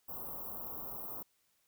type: band-stop noise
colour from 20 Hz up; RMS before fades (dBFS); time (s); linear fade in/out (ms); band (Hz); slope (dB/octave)
white; -43; 0.08-1.23; 10; 1200 to 13000; 48
effects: white hiss -75 dBFS RMS until 1.67 s